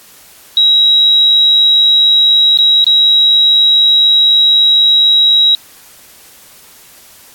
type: tone with dropouts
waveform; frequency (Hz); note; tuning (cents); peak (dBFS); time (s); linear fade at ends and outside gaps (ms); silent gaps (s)
sine; 3851; B7; -44; -5; 0.57-5.55; 1; 2.574-2.587 / 2.843-2.866
effects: white hiss -40 dBFS RMS until 7.34 s + AAC 64 kbps